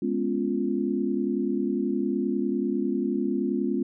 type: chord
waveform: sine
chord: C# dominant seventh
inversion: second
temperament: equal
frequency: 207.7 / 246.9 / 277.2 / 349.2 Hz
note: G#3 / B3 / C#4 / E#4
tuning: 0 / 0 / 0 / 0 cents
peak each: -29 dBFS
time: 0.02-3.83 s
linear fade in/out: 5 ms
effects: none